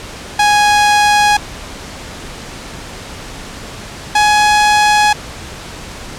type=tone pair in turn; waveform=sawtooth; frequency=830.6 / 838.8 Hz; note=G#5 / G#5; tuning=0 / +17 cents; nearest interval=unison; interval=17 cents; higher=second; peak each=-4 dBFS; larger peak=neither; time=0.39-1.37 / 4.15-5.13 s; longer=neither; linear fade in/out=5 ms; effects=pink hiss -29 dBFS RMS until 6.18 s + low-pass 8000 Hz 12 dB/octave